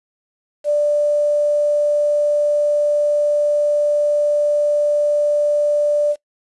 sine tone with quantisation, 589 Hz, D5, 5 cents sharp, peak -13 dBFS, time 0.64-6.16 s, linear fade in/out 50 ms, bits 7, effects noise-tail reverb RT60 0.1 s tail -21 dB re dry + resampled to 24000 Hz

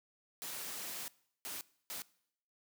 white noise bursts at uneven times, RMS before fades -43 dBFS, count 3, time 0.42-1.08 / 1.45-1.61 / 1.9-2.02 s, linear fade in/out 0 ms, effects noise-tail reverb RT60 0.7 s tail -22 dB re dry + high-pass 150 Hz 12 dB/octave

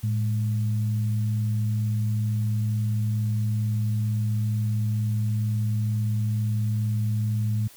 sine tone pair together, 110 / 207.8 Hz, A2 / G#3, 0 / +1 cents, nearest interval major seventh, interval 1101 cents, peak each -22 / -33 dBFS, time 0.03-7.68 s, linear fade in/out 10 ms, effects white hiss -50 dBFS RMS until 7.76 s

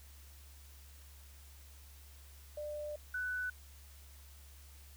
sine tone pair in turn, 596 / 1492.3 Hz, D5 / F#6, +25 / +14 cents, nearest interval octave + major third, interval 1589 cents, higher second, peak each -39 / -35 dBFS, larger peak second, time 2.57-2.96 / 3.14-3.5 s, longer first, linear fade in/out 5 ms, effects added 70 Hz sine -54 dBFS peak until 4.96 s + white hiss -61 dBFS RMS until 4.96 s

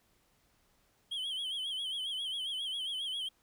triangle tone with vibrato, 3170 Hz, G7, 19 cents sharp, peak -33 dBFS, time 1.11-3.29 s, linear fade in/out 10 ms, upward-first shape sine, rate 7.4 Hz, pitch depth 95 cents each way, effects pink hiss -71 dBFS RMS until 3.42 s

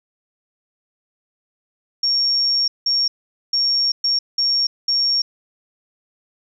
sine tone bursts at uneven times, 5530 Hz, F8, 18 cents flat, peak -15 dBFS, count 6, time 2.03-2.68 / 2.86-3.08 / 3.53-3.92 / 4.04-4.19 / 4.38-4.67 / 4.88-5.22 s, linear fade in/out 5 ms, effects 9-bit

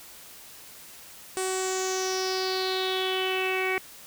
sawtooth tone with low-pass filter sweep, 375.7 Hz, F#4, 26 cents sharp, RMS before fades -28 dBFS, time 1.37-3.78 s, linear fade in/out 0 ms, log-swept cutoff 8800 to 2200 Hz, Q 6, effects white hiss -47 dBFS RMS until 4.06 s

